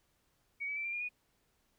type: tone with pitch steps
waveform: sine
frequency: 2246 / 2288 / 2331 / 2374 / 2418 / 2463 Hz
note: C#7 / D7 / D7 / D7 / D7 / D#7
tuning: +22 / -46 / -14 / +18 / +50 / -18 cents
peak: -35 dBFS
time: 0.6-1.092 s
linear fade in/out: 20 ms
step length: 82 ms
effects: pink hiss -75 dBFS RMS until 1.78 s